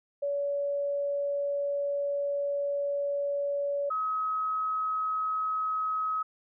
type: tone pair in turn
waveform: sine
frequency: 568 / 1275.1 Hz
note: C#5 / D#6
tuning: +42 / +42 cents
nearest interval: octave + major second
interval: 1400 cents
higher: second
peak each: -27 dBFS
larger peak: neither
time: 0.22-3.9 / 3.9-6.23 s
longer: first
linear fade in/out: 10 ms
effects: none